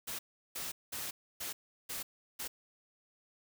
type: noise bursts at uneven times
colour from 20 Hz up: white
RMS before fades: -40 dBFS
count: 6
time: 0.07-0.19 / 0.55-0.72 / 0.92-1.11 / 1.4-1.53 / 1.89-2.03 / 2.39-2.48 s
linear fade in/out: 10 ms
effects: none